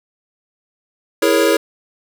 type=chord; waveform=square; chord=A# half-diminished seventh; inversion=second; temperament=equal with one note detuned; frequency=329.6 / 415.3 / 471 / 554.4 Hz; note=E4 / G#4 / A#4 / C#5; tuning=0 / 0 / +18 / 0 cents; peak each=-18 dBFS; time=1.22-1.57 s; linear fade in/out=5 ms; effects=none